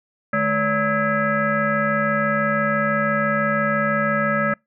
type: tone with frequency modulation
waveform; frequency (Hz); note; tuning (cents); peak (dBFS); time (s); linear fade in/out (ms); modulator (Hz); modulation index
sine; 933; A#5; +1; -17; 0.33-4.54; 5; 360; 2.5
effects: noise-tail reverb RT60 0.2 s tail -26 dB re dry